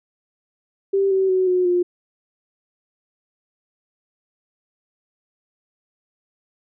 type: tone with pitch steps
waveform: sine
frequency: 392 / 382.4 / 373 / 363.9 / 354.9 Hz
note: G4 / G4 / F#4 / F#4 / F4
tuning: 0 / -43 / +14 / -29 / +28 cents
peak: -15 dBFS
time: 0.93-1.83 s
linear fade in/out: 10 ms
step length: 180 ms
effects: none